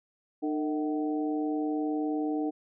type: harmonic tone with a mistuned harmonic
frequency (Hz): 151.6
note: D#3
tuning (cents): -45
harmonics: 2 / 3 / 4 / 5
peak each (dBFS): -28 / -36 / -42 / -38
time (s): 0.42-2.51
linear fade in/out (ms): 20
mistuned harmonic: 4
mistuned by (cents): +110
effects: none